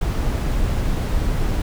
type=noise; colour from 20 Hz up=brown; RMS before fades=-20 dBFS; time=0.01-1.62 s; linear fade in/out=5 ms; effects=none